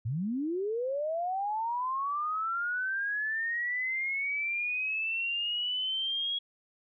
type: linear sweep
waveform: sine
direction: up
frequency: 101.3 to 3322 Hz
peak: -29 dBFS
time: 0.05-6.39 s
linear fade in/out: 10 ms
effects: none